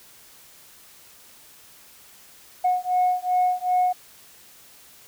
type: beating tone pair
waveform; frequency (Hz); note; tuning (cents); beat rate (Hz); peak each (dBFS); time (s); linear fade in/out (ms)
sine; 727 / 729.6; F#5 / F#5; -31 / -24; 2.6; -21 / -21; 2.64-3.93; 10
effects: tanh soft clip ceiling -14 dBFS + white hiss -50 dBFS RMS until 5.07 s